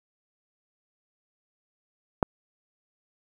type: click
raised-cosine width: 1 ms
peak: -6 dBFS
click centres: 2.228 s
effects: 7-bit